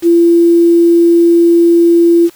sine tone with quantisation, 340 Hz, F4, 46 cents flat, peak -4 dBFS, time 0.02-2.3 s, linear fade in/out 50 ms, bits 5, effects white hiss -44 dBFS RMS until 2.35 s

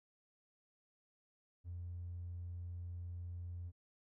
triangle tone, 87.31 Hz, F2, in tune, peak -39 dBFS, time 1.64-3.72 s, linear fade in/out 50 ms, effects tanh soft clip ceiling -40 dBFS

